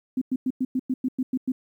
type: tone bursts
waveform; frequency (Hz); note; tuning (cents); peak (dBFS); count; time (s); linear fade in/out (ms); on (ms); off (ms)
sine; 257.4; C4; -28; -21; 10; 0.17-1.52; 5; 45; 100
effects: 10-bit